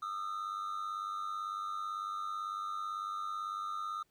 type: tone pair together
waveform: triangle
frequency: 1225 / 1323 Hz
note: D#6 / E6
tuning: -27 / +6 cents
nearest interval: minor second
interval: 133 cents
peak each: -36 / -39 dBFS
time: 0.02-4.03 s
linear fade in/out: 5 ms
effects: pink hiss -75 dBFS RMS until 4.1 s